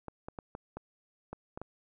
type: clicks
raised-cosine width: 1 ms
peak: -26 dBFS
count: 8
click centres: 0.083 / 0.285 / 0.388 / 0.551 / 0.77 / 1.33 / 1.575 / 1.616 s
effects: none